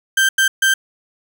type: tone bursts at uneven times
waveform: 35% pulse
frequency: 1568 Hz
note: G6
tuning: in tune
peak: -10 dBFS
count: 3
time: 0.17-0.29 / 0.38-0.48 / 0.62-0.74 s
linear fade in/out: 5 ms
effects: none